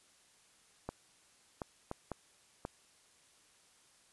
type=clicks; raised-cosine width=1 ms; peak=-24 dBFS; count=5; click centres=0.89 / 1.618 / 1.914 / 2.117 / 2.651 s; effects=white hiss -66 dBFS RMS until 4.12 s + resampled to 24000 Hz